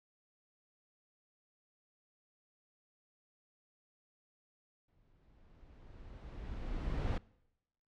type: noise with exponential growth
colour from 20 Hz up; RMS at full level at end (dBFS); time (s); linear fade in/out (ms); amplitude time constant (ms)
brown; -32; 4.88-7.18; 5; 500
effects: noise-tail reverb RT60 0.9 s tail -24 dB re dry + low-pass 4000 Hz 12 dB/octave